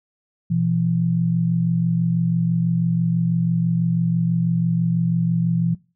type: tone pair together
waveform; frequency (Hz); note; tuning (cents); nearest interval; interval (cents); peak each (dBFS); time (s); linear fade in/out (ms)
sine; 123.02 / 169.1; B2 / E3; -6 / +44; tritone; 550; -23 / -18; 0.5-5.75; 10
effects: noise-tail reverb RT60 0.3 s tail -21 dB re dry